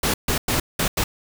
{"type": "noise bursts at uneven times", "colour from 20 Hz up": "pink", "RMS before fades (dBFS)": -21, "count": 5, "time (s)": [[0.03, 0.14], [0.28, 0.38], [0.48, 0.6], [0.79, 0.88], [0.97, 1.04]], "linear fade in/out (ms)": 5, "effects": []}